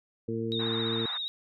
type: harmonic tone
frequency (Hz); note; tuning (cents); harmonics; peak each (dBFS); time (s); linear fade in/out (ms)
113.6; A#2; -44; 1 / 2 / 3 / 4; -36 / -34 / -35 / -34; 0.28-1.06; 5
type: tone with vibrato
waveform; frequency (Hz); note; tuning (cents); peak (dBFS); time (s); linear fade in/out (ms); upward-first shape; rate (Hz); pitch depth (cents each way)
sine; 3729; A#7; 0; -31; 0.52-1.28; 0; triangle; 15; 62
type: band-pass noise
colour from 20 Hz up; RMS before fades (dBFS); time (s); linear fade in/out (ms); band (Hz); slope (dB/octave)
white; -42; 0.59-1.18; 10; 840 to 1700; 24
effects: none